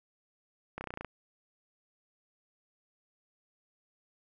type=slowing click train; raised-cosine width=0.5 ms; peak=-23 dBFS; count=9; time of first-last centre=0.78-1.047 s; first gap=30 ms; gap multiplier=1.03; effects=none